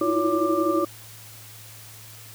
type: tone cluster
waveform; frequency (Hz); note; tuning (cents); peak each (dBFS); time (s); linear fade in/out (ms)
sine; 318.3 / 330.1 / 354.6 / 565 / 1186; D#4 / E4 / F4 / C#5 / D6; +39 / +2 / +26 / +33 / +17; -26; 0.01-0.85; 5
effects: added 109 Hz sine -47 dBFS peak until 2.34 s + white hiss -45 dBFS RMS until 2.34 s